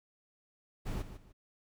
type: noise with echo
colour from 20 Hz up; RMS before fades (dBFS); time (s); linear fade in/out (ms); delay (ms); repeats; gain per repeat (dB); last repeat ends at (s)
brown; -36; 0.85-1.03; 20; 150; 2; -11; 1.33
effects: none